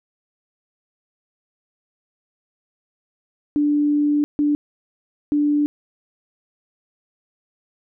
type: tone bursts at uneven times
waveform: sine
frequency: 293.7 Hz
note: D4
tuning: in tune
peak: -15 dBFS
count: 3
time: 3.56-4.24 / 4.39-4.55 / 5.32-5.66 s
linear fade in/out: 0 ms
effects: none